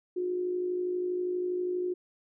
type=tone with amplitude modulation; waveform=sine; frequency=360.7 Hz; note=F#4; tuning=44 cents flat; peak=-26 dBFS; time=0.16-1.94 s; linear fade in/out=10 ms; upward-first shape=sine; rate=52.4 Hz; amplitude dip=45%; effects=none